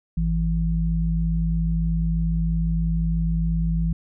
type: tone pair together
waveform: sine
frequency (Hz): 52.88 / 164.81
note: G#1 / E3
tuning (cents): +32 / 0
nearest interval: octave + minor sixth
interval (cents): 1968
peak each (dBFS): -22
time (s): 0.17-3.93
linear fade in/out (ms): 5
effects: none